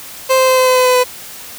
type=tone with pitch steps; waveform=30% pulse; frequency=523.3 / 520 / 516.7 / 513.4 / 510.2 / 506.9 / 503.7 / 500.5 Hz; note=C5 / C5 / C5 / C5 / C5 / B4 / B4 / B4; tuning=0 / -11 / -22 / -33 / -44 / +45 / +34 / +23 cents; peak=-6 dBFS; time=0.29-1.042 s; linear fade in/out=20 ms; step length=94 ms; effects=white hiss -32 dBFS RMS until 1.58 s